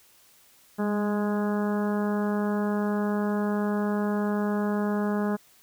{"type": "harmonic tone with a mistuned harmonic", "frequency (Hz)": 207.8, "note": "G#3", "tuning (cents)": 1, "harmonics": [1, 2, 3, 4, 5, 6, 7, 8], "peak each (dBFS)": [-25, -31, -35, -37, -39, -41, -42, -43], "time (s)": [0.78, 5.37], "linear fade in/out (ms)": 20, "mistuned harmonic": 1, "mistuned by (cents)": -21, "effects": ["white hiss -58 dBFS RMS until 5.62 s"]}